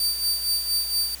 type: tone with tremolo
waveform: sawtooth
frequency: 4635 Hz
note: D8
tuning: 24 cents flat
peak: -17 dBFS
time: 0-1.15 s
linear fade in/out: 2 ms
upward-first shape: sine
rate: 4.3 Hz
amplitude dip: 60%
effects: added 60 Hz sine -45 dBFS peak until 1.2 s + white hiss -42 dBFS RMS until 1.2 s